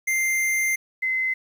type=tone pair in turn; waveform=square / sine; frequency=2093 / 2053 Hz; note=C7 / C7; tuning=0 / -33 cents; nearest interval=unison; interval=33 cents; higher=first; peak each=-21 dBFS; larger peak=neither; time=0.07-0.76 / 1.02-1.34 s; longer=first; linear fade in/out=10 ms; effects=9-bit